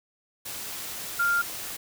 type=tone in noise; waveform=sine; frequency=1396.9 Hz; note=F6; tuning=in tune; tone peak=-21 dBFS; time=1.19-1.42 s; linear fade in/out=10 ms; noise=white; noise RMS=-36 dBFS; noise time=0.45-1.77 s; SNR=+12 dB; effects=none